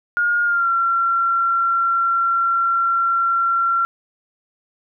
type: tone with pitch glide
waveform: sine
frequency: 1424 to 1365.2 Hz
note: F6 to F6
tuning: +33 to -40 cents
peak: -15 dBFS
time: 0.17-3.85 s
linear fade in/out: 0 ms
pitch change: -73 cents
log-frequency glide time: 0.44-0.69 s
effects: none